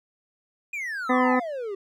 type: exponential sweep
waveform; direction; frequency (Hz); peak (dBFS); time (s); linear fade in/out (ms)
triangle; down; 2489 to 381.3; -27; 0.73-1.75; 5
type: harmonic tone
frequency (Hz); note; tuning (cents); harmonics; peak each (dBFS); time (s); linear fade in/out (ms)
253; B3; +42; 1 / 2 / 3 / 4 / 5 / 7 / 8; -22 / -25 / -27 / -28 / -29 / -30 / -31; 1.09-1.4; 10
effects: none